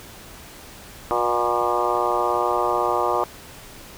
harmonic tone with a mistuned harmonic, 120.1 Hz, B2, 48 cents flat, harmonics 3 / 4 / 5 / 6 / 7 / 8 / 9 / 10, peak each -27 / -27 / -27 / -27 / -27 / -27 / -27 / -27 dBFS, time 1.11-3.24 s, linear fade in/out 0 ms, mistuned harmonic 7, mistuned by -37 cents, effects pink hiss -42 dBFS RMS until 3.97 s

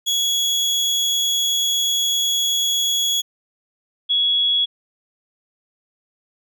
30% pulse / sine tone pair in turn, 3353 / 3353 Hz, G#7 / G#7, +16 / +16 cents, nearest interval unison, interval 0 cents, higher neither, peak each -15 dBFS, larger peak neither, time 0.06-3.22 / 4.09-4.66 s, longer first, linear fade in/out 20 ms, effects none

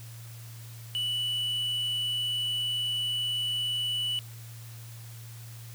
triangle tone with quantisation, 2961 Hz, F#7, 1 cent sharp, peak -26 dBFS, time 0.95-4.19 s, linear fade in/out 0 ms, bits 9, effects added 115 Hz sine -42 dBFS peak until 5.74 s + white hiss -51 dBFS RMS until 5.74 s

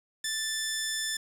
10% pulse tone, 1760 Hz, A6, in tune, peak -20 dBFS, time 0.24-1.17 s, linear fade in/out 5 ms, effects low-pass 11000 Hz 12 dB/octave + 8-bit

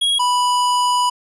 square tone pair in turn, 3306 / 986 Hz, G#7 / B5, -9 / -3 cents, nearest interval octave + major sixth, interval 2094 cents, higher first, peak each -15 dBFS, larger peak neither, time 0.01-0.19 / 0.19-1.1 s, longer second, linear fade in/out 10 ms, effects resampled to 24000 Hz

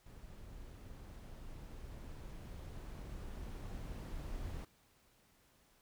brown noise with level ramp, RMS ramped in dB -53 to -43 dBFS, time 0.06-4.65 s, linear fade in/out 5 ms, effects pink hiss -70 dBFS RMS until 5.81 s

